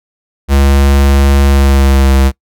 square tone with pitch glide, 69.3 to 67.25 Hz, C#2 to C2, 0 to +48 cents, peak -6 dBFS, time 0.48-2.32 s, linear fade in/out 50 ms, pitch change -52 cents, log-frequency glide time 1.46-2.13 s, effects noise-tail reverb RT60 0.1 s tail -23 dB re dry

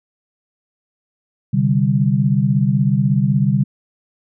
sine chord, C suspended second, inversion none, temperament just, 130.81 / 147.16 / 196.22 Hz, C3 / D3 / G3, 0 / +4 / +2 cents, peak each -17 dBFS, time 1.53-3.64 s, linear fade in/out 10 ms, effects none

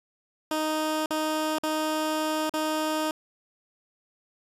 15% pulse tone with dropouts, 310.6 Hz, D#4, 3 cents flat, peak -19 dBFS, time 0.51-3.11 s, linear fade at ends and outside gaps 2 ms, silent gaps 1.06-1.106 / 1.585-1.634 / 2.495-2.538 s, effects resampled to 32000 Hz

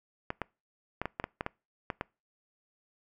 clicks, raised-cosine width 0.5 ms, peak -17 dBFS, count 10, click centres 0.304 / 0.417 / 1.016 / 1.056 / 1.199 / 1.241 / 1.409 / 1.464 / 1.902 / 2.011 s, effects noise-tail reverb RT60 0.3 s tail -25 dB re dry

